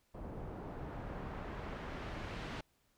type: noise with low-pass filter sweep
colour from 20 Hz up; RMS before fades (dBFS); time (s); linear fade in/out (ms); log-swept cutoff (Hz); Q
pink; -44; 0.14-2.61; 5; 650 to 3400; 0.73
effects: pink hiss -75 dBFS RMS until 2.97 s